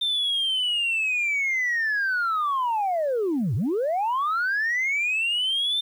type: linear two-way sweep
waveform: sine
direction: down then up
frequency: 3603 to 92.5 to 3603 Hz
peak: -20 dBFS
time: 0.01-5.81 s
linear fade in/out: 10 ms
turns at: 3.55 s
effects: tanh soft clip ceiling -19 dBFS + 9-bit